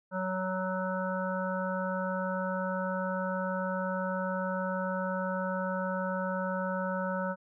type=harmonic tone; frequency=186.4 Hz; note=F#3; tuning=13 cents sharp; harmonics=1 / 3 / 5 / 7 / 8; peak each=-34 / -34 / -38 / -39 / -39 dBFS; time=0.11-7.36 s; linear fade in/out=50 ms; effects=none